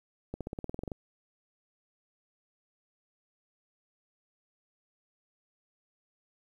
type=accelerating click train; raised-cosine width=2 ms; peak=-23 dBFS; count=12; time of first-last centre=0.34-0.918 s; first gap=67 ms; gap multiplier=0.95; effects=10-bit